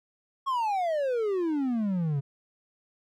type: exponential sweep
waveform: triangle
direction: down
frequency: 1108.7 to 134.6 Hz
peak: -23 dBFS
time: 0.46-2.21 s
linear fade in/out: 20 ms
effects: none